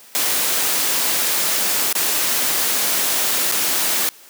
white noise with dropouts, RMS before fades -19 dBFS, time 0.15-4.09 s, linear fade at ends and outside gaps 0 ms, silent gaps 1.927-1.952 / 3.515-3.522 s, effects white hiss -45 dBFS RMS until 4.29 s + high-pass 200 Hz 12 dB/octave

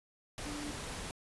sine tone in noise, 293.7 Hz, D4, in tune, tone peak -41 dBFS, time 0.46-0.71 s, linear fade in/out 0 ms, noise pink, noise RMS -42 dBFS, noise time 0.38-1.11 s, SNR -2 dB, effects resampled to 24000 Hz

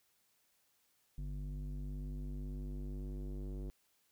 square tone with low-pass filter sweep, 49 Hz, G1, in tune, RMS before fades -42 dBFS, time 1.18-3.7 s, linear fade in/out 0 ms, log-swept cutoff 180 to 380 Hz, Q 1.7, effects white hiss -75 dBFS RMS until 4.11 s

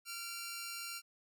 10% pulse tone pair together, 1380.8 / 2329 Hz, F6 / D7, -20 / -15 cents, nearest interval major sixth, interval 905 cents, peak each -35 / -38 dBFS, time 0.05-1.02 s, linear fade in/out 50 ms, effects none

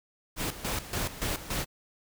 pink noise with tremolo, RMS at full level -31 dBFS, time 0.36-1.66 s, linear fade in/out 50 ms, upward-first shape square, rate 3.5 Hz, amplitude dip 75%, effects none

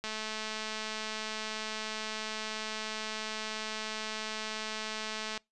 click train, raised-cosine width 0.2 ms, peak -20 dBFS, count 1159, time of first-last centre 0.04-5.376 s, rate 217 Hz, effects noise-tail reverb RT60 0.2 s tail -25 dB re dry + resampled to 24000 Hz

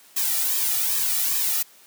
blue noise with flanger, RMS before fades -23 dBFS, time 0.16-1.63 s, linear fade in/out 10 ms, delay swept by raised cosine 1.4 to 1.92 ms, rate 2.5 Hz, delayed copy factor -0.9, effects white hiss -52 dBFS RMS until 1.86 s + high-pass 200 Hz 12 dB/octave

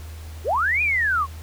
sine linear two-way sweep, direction up then down, 324.8 to 2489 to 1038 Hz, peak -18 dBFS, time 0.44-1.27 s, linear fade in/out 50 ms, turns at 0.82 s, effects added 79 Hz sine -34 dBFS peak until 1.42 s + pink hiss -46 dBFS RMS until 1.42 s

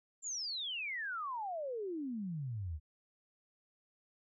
sine exponential sweep, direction down, 7420 to 71.5 Hz, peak -37 dBFS, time 0.22-2.8 s, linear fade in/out 50 ms, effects none

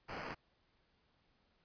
blue noise with sample-and-hold, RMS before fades -45 dBFS, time 0.08-0.35 s, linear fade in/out 20 ms, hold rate 3675 Hz, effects pink hiss -75 dBFS RMS until 1.64 s + resampled to 11025 Hz

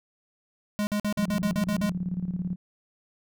square tone bursts, 207.7 Hz, G#3, in tune, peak -25 dBFS, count 9, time 0.79-1.894 s, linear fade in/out 0 ms, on 80 ms, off 48 ms
sine tone with tremolo, 180 Hz, F#3, 47 cents flat, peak -25 dBFS, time 1.17-2.56 s, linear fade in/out 10 ms, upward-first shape square, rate 18 Hz, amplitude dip 70%
effects none

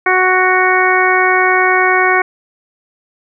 harmonic tone, 370.1 Hz, F#4, in tune, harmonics 1 / 2 / 3 / 4 / 5 / 6, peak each -16 / -16 / -16 / -16 / -16 / -16 dBFS, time 0.06-2.22 s, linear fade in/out 5 ms, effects none

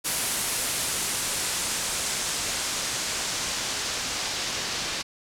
white noise with low-pass filter sweep, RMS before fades -29 dBFS, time 0.04-5.03 s, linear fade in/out 20 ms, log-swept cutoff 11000 to 5300 Hz, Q 1.1, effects none

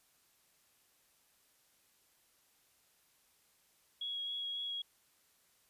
sine tone with vibrato, 3322 Hz, G#7, in tune, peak -37 dBFS, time 4.01-4.82 s, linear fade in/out 5 ms, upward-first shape sine, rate 3.7 Hz, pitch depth 12 cents each way, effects white hiss -71 dBFS RMS until 5.69 s + resampled to 32000 Hz

